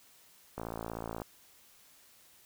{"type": "click train", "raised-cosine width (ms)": 1, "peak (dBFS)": -24, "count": 37, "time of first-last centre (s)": [0.58, 1.218], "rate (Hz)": 56.4, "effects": ["white hiss -61 dBFS RMS until 2.45 s"]}